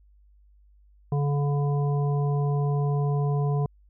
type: harmonic tone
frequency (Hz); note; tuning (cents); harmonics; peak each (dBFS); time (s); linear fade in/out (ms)
143.4; D3; -41; 1 / 3 / 5 / 7; -22 / -32 / -36 / -39; 1.12-3.66; 2
effects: added 50 Hz sine -54 dBFS peak until 3.89 s